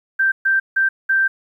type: tone bursts at uneven times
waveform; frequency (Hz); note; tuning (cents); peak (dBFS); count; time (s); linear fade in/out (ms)
sine; 1568; G6; 0; -13; 4; 0.19-0.32 / 0.45-0.6 / 0.76-0.89 / 1.09-1.28; 10
effects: 9-bit